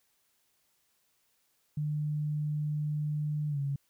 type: tone with pitch glide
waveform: sine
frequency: 150 to 139.95 Hz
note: D3 to C#3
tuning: +37 to +17 cents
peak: -29 dBFS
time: 1.77-3.76 s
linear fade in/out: 5 ms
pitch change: -120 cents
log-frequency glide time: 3.49-3.59 s
effects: white hiss -73 dBFS RMS until 3.89 s